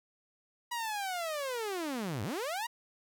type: linear two-way sweep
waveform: sawtooth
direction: down then up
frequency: 973 to 92.5 to 973 Hz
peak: -30 dBFS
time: 0.71-2.67 s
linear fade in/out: 10 ms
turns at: 2.23 s
effects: none